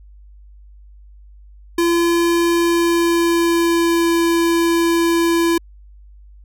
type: tone with pitch glide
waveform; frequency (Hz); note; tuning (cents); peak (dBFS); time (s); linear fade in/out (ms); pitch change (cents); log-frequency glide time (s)
square; 340.6 to 336.7; F4 to E4; -43 to +37; -14; 1.78-5.58; 5; -20; 2.59-4.13
effects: added 50 Hz sine -40 dBFS peak until 6.44 s